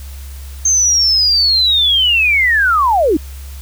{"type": "linear sweep", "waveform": "sine", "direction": "down", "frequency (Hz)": [6380, 271.4], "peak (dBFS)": -9, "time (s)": [0.65, 3.17], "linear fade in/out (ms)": 5, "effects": ["added 68 Hz sine -27 dBFS peak until 3.61 s", "white hiss -40 dBFS RMS until 3.61 s"]}